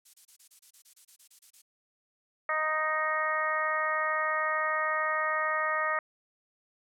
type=noise bursts; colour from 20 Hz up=violet; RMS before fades=-48 dBFS; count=14; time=0.05-1.62 s; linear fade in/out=10 ms; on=88 ms; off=26 ms
type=harmonic tone; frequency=311.1 Hz; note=D#4; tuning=in tune; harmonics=2 / 3 / 4 / 5 / 6 / 7; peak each=-34 / -38 / -30 / -41 / -31 / -39 dBFS; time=2.49-5.99 s; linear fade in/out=2 ms
effects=low-pass 9000 Hz 12 dB/octave